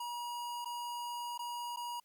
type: tone with dropouts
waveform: square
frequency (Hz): 958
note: A#5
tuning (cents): +47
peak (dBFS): -39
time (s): 0-2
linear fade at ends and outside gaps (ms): 5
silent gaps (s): 0.647-0.656 / 1.378-1.391 / 1.762-1.77
effects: white hiss -75 dBFS RMS until 2.04 s